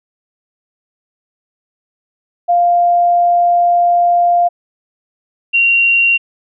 sine tone pair in turn, 698.5 / 2756 Hz, F5 / F7, 0 / -24 cents, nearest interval 2 octaves, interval 2376 cents, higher second, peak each -8 dBFS, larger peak neither, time 2.48-4.49 / 5.53-6.18 s, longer first, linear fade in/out 20 ms, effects none

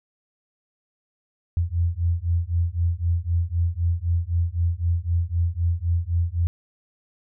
sine beating tone pair, 83.7 / 87.6 Hz, E2 / F2, +27 / +6 cents, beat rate 3.9 Hz, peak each -23 dBFS, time 1.57-6.47 s, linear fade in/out 0 ms, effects none

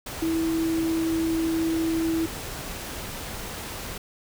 sine tone in noise, 326.2 Hz, E4, 18 cents flat, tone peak -22 dBFS, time 0.22-2.26 s, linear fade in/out 5 ms, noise pink, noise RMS -35 dBFS, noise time 0.06-3.98 s, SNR +10 dB, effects none

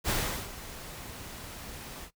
pink noise with ADSR envelope, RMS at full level -28 dBFS, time 0.04-2.11 s, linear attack 47 ms, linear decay 390 ms, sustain -15 dB, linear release 78 ms, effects noise-tail reverb RT60 0.1 s tail -19 dB re dry

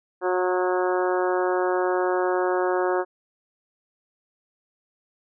harmonic tone with a mistuned harmonic, 182.1 Hz, F#3, 27 cents flat, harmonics 2 / 3 / 4 / 5 / 6 / 7 / 8 / 9, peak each -23 / -27 / -29 / -31 / -33 / -34 / -35 / -36 dBFS, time 0.21-3.05 s, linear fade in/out 50 ms, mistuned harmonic 5, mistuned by +15 cents, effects none

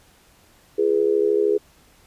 sine tone with amplitude modulation, 415.3 Hz, G#4, in tune, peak -12 dBFS, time 0.78-1.58 s, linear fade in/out 10 ms, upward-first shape sine, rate 73 Hz, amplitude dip 90%, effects pink hiss -55 dBFS RMS until 2.06 s + resampled to 32000 Hz

